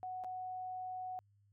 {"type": "tone with dropouts", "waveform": "sine", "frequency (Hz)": 740, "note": "F#5", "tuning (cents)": 0, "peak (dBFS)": -40, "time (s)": [0.03, 1.19], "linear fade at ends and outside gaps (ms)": 0, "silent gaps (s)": [0.238, 0.245], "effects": ["added 101 Hz sine -67 dBFS peak until 1.52 s"]}